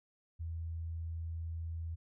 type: tone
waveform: sine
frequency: 82.41 Hz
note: E2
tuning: in tune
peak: -37 dBFS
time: 0.39-1.96 s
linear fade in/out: 20 ms
effects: none